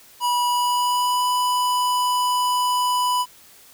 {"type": "tone with pitch glide", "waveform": "square", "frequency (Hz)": [975, 992], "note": ["B5", "B5"], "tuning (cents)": [-23, 7], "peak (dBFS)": -19, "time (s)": [0.2, 3.26], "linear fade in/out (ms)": 50, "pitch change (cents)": 30, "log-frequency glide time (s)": [0.47, 1.26], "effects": ["white hiss -49 dBFS RMS until 3.73 s"]}